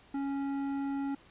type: tone with tanh clipping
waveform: sine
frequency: 277.2 Hz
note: C#4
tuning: in tune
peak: -33 dBFS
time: 0.14-1.15 s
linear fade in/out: 5 ms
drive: 12 dB
effects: pink hiss -59 dBFS RMS until 1.3 s + resampled to 8000 Hz